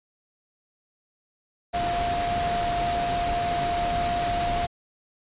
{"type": "tone in noise", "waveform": "sine", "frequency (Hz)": 698.5, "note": "F5", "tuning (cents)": 0, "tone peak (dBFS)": -24, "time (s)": [1.73, 4.67], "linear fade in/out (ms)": 20, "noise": "pink", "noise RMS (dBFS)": -30, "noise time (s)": [1.73, 4.67], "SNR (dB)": 3, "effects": ["resampled to 8000 Hz"]}